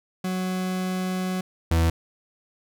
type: tone pair in turn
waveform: 40% pulse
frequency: 185 / 82.41 Hz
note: F#3 / E2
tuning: 0 / 0 cents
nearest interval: octave + major second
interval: 1400 cents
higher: first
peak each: -24 / -17 dBFS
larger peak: second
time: 0.24-1.41 / 1.71-1.9 s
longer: first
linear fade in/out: 5 ms
effects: none